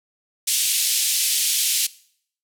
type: band-pass noise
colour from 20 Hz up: white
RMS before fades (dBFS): -21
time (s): 0.47-1.87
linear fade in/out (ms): 10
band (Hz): 2700 to 12000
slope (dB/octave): 24
effects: noise-tail reverb RT60 0.6 s tail -20 dB re dry